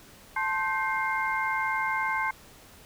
sine tone cluster, 879 / 1057 / 1555 / 2116 Hz, A5 / C6 / G6 / C7, -2 / +17 / -14 / +19 cents, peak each -31 dBFS, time 0.36-2.31 s, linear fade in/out 5 ms, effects pink hiss -52 dBFS RMS until 2.85 s

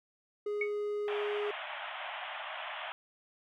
triangle tone, 415.1 Hz, G#4, 1 cent flat, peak -30 dBFS, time 0.46-1.51 s, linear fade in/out 5 ms
sine tone with exponential decay, 2217 Hz, C#7, in tune, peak -27 dBFS, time 0.61-0.73 s, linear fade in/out 5 ms, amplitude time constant 24 ms
pink band-pass noise, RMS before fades -41 dBFS, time 1.08-2.92 s, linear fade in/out 0 ms, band 600 to 3400 Hz, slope 96 dB/octave
effects none

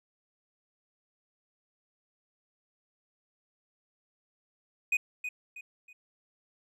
triangle tone with echo, 2489 Hz, D#7, in tune, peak -22 dBFS, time 4.92-4.97 s, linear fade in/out 5 ms, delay 320 ms, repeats 3, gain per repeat -9 dB, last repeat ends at 5.93 s, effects none

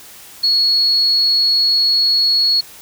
sine tone, 4346 Hz, C#8, 35 cents flat, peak -11 dBFS, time 0.43-2.61 s, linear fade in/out 10 ms, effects white hiss -39 dBFS RMS until 2.81 s

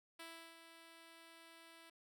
5% pulse tone with ADSR envelope, 330.3 Hz, E4, 4 cents sharp, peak -38 dBFS, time 0.19-1.9 s, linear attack 8 ms, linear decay 350 ms, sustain -9 dB, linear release 6 ms, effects none

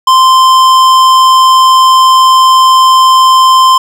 sine tone with tanh clipping, 1041 Hz, C6, 9 cents flat, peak -4 dBFS, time 0.07-3.78 s, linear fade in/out 5 ms, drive 16 dB, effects none

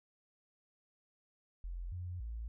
sine tone with pitch steps, 43.8 / 89.2 / 56.3 Hz, F1 / F2 / A1, +6 / +37 / +40 cents, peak -39 dBFS, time 1.64-2.48 s, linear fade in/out 0 ms, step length 280 ms, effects none

